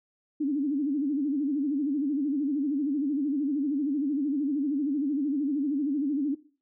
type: tone with vibrato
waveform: sine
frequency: 285.8 Hz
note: D4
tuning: 47 cents flat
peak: -24 dBFS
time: 0.4-6.35 s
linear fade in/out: 10 ms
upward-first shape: sine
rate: 13 Hz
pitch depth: 130 cents each way
effects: noise-tail reverb RT60 0.4 s tail -19 dB re dry